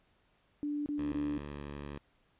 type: tone bursts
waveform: sine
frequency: 293.3 Hz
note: D4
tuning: 2 cents flat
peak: -32 dBFS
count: 3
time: 0.63-1.378 s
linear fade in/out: 0 ms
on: 230 ms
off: 29 ms
type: tone with pitch glide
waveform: 10% pulse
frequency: 72.9 to 71.94 Hz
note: D2 to D2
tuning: -12 to -35 cents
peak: -33 dBFS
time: 0.98-1.98 s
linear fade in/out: 5 ms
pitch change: -23 cents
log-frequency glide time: 1.45-1.6 s
effects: pink hiss -71 dBFS RMS until 2.39 s + resampled to 8000 Hz